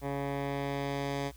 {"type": "tone with low-pass filter sweep", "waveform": "10% pulse", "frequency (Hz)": 140, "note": "C#3", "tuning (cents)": 18, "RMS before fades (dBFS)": -34, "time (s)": [0.01, 1.32], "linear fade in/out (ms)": 50, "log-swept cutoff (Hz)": [1600, 7300], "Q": 0.73, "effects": ["added 60 Hz sine -49 dBFS peak until 1.36 s", "white hiss -60 dBFS RMS until 1.36 s"]}